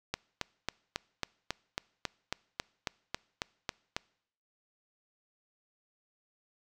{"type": "click train", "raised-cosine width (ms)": 0.2, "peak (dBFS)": -14, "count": 15, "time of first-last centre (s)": [0.14, 3.965], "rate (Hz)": 3.66, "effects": ["noise-tail reverb RT60 0.7 s tail -25 dB re dry"]}